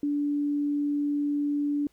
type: tone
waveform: sine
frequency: 290.1 Hz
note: D4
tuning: 21 cents flat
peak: -24 dBFS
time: 0.03-1.87 s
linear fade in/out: 2 ms
effects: pink hiss -67 dBFS RMS until 1.92 s